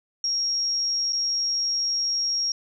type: tone with dropouts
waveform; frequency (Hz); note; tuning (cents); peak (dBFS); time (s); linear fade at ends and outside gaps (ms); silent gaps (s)
sine; 5588; F8; 0; -22; 0.24-2.52; 2; 1.124-1.13
effects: none